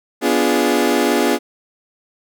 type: chord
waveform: 30% pulse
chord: B diminished seventh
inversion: none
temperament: equal with one note detuned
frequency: 246.9 / 292.1 / 349.2 / 415.3 Hz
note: B3 / D4 / F4 / Ab4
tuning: 0 / -9 / 0 / 0 cents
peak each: -17 dBFS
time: 0.21-1.39 s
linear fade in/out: 50 ms
effects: none